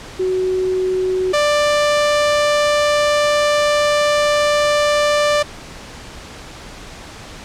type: tone pair in turn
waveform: sine / sawtooth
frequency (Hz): 372 / 590.5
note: F#4 / D5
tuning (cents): +9 / +9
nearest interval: minor sixth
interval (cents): 800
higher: second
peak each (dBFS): -15 / -9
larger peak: second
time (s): 0.19-1.33 / 1.33-5.43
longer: second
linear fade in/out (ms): 10
effects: pink hiss -35 dBFS RMS until 7.44 s + low-pass 7000 Hz 12 dB/octave